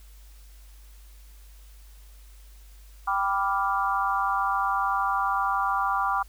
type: chord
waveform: sine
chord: G dominant seventh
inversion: none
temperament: equal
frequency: 784 / 987.8 / 1174.7 / 1396.9 Hz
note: G5 / B5 / D6 / F6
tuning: 0 / 0 / 0 / 0 cents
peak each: -28 / -29 / -26 / -31 dBFS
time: 3.07-6.23 s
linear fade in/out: 10 ms
effects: added 50 Hz sine -46 dBFS peak until 6.28 s + white hiss -58 dBFS RMS until 6.28 s